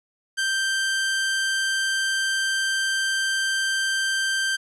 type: tone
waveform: sawtooth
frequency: 1568 Hz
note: G6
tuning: in tune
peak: -18 dBFS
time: 0.37-4.57 s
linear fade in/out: 20 ms
effects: resampled to 24000 Hz + 10-bit